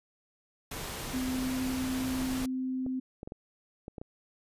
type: noise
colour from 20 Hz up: pink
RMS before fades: -38 dBFS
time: 0.71-2.46 s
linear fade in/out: 5 ms
type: tone with pitch glide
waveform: sine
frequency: 256.6 to 258.7 Hz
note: C4 to C4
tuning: -34 to -19 cents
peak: -30 dBFS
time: 1.13-3 s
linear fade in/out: 10 ms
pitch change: +15 cents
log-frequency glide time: 1.32-1.72 s
type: clicks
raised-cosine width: 2 ms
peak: -27 dBFS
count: 8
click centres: 2.215 / 2.864 / 3.231 / 3.275 / 3.321 / 3.881 / 3.982 / 4.015 s
effects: resampled to 32000 Hz